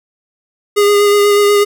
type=tone with vibrato; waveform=square; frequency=409.7 Hz; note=G#4; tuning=24 cents flat; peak=-8 dBFS; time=0.76-1.65 s; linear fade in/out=20 ms; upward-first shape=sine; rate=8.2 Hz; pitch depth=16 cents each way; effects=none